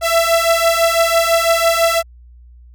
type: beating tone pair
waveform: sawtooth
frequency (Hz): 664 / 670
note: E5 / E5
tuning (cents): +12 / +28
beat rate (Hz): 6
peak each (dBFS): -11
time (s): 0.01-2.03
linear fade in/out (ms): 50
effects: added 60 Hz sine -39 dBFS peak until 2.74 s